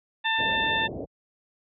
harmonic tone, 893 Hz, A5, 25 cents sharp, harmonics 1 / 2 / 3 / 4, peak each -28 / -26 / -31 / -29 dBFS, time 0.24-0.88 s, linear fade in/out 20 ms
white low-pass noise, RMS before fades -35 dBFS, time 0.38-1.06 s, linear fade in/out 20 ms, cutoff 670 Hz, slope 48 dB/octave
effects high-pass 60 Hz 12 dB/octave

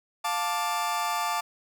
40% pulse chord, D minor, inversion first, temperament just, 704.8 / 881 / 1174.7 Hz, F5 / A5 / D6, +16 / +2 / 0 cents, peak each -32 / -29 / -29 dBFS, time 0.24-1.41 s, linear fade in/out 10 ms, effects none

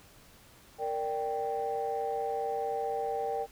sine chord, G minor, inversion first, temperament equal with one note detuned, 462.9 / 587.3 / 784 Hz, Bb4 / D5 / G5, -12 / 0 / 0 cents, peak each -33 / -37 / -32 dBFS, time 0.78-3.47 s, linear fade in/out 50 ms, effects tanh soft clip ceiling -23 dBFS + pink hiss -57 dBFS RMS until 3.51 s

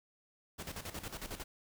pink noise with tremolo, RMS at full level -42 dBFS, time 0.58-1.44 s, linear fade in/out 20 ms, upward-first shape square, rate 11 Hz, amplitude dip 70%, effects none

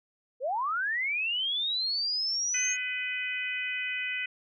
sine linear sweep, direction up, 466.2 to 6560 Hz, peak -27 dBFS, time 0.4-2.77 s, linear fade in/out 50 ms
harmonic tone, 501 Hz, B4, 25 cents sharp, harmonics 3 / 4 / 5 / 6, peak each -39 / -34 / -33 / -41 dBFS, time 2.54-4.26 s, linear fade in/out 5 ms
effects none

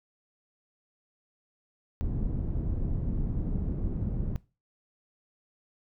pink low-pass noise, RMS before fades -30 dBFS, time 2.01-4.36 s, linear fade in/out 0 ms, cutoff 200 Hz, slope 12 dB/octave, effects noise-tail reverb RT60 0.3 s tail -20 dB re dry

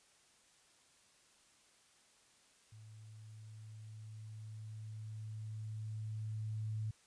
sine tone with level ramp, 108.6 Hz, A2, 22 cents flat, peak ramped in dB -53 to -36 dBFS, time 2.72-6.91 s, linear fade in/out 5 ms, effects white hiss -68 dBFS RMS until 7.06 s + resampled to 22050 Hz

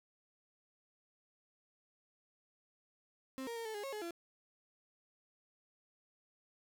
35% pulse tone with pitch steps, 263.8 / 466.4 / 459.7 / 438.3 / 412.6 / 545 / 423.4 / 340.3 Hz, C4 / A#4 / A#4 / A4 / G#4 / C#5 / G#4 / F4, +14 / +1 / -24 / -7 / -11 / -29 / +33 / -45 cents, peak -39 dBFS, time 3.38-4.108 s, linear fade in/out 0 ms, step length 91 ms, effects none

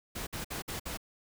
pink noise bursts, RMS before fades -38 dBFS, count 5, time 0.15-0.974 s, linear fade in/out 10 ms, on 120 ms, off 56 ms, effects none

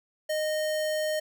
square tone, 617 Hz, D#5, 15 cents flat, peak -27 dBFS, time 0.29-1.2 s, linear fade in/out 10 ms, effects none

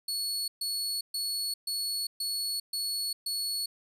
sawtooth tone bursts, 4393 Hz, C#8, 16 cents flat, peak -27 dBFS, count 7, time 0.08-3.66 s, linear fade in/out 5 ms, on 400 ms, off 130 ms, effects resampled to 32000 Hz

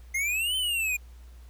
square exponential two-way sweep, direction up then down, 2088 to 3099 to 2424 Hz, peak -26 dBFS, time 0.14-0.97 s, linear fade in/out 10 ms, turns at 0.56 s, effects added 60 Hz sine -45 dBFS peak until 1.49 s + pink hiss -61 dBFS RMS until 1.49 s

